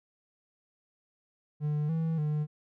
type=tone with pitch steps; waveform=triangle; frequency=149.5 / 162.3 / 150.7 Hz; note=D3 / E3 / D3; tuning=+31 / -27 / +45 cents; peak=-25 dBFS; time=1.6-2.47 s; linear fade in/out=50 ms; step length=290 ms; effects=none